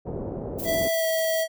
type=low-pass noise; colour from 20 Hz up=white; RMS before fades=-32 dBFS; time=0.05-0.89 s; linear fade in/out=20 ms; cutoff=560 Hz; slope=24 dB/octave
type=noise with tremolo; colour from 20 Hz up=violet; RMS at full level=-32 dBFS; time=0.58-1.44 s; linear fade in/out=20 ms; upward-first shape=triangle; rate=20 Hz; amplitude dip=50%
type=tone with pitch glide; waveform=square; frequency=659.3 to 648 Hz; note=E5 to E5; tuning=0 to -30 cents; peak=-23 dBFS; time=0.64-1.48 s; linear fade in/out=50 ms; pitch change=-30 cents; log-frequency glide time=0.89-1.07 s
effects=none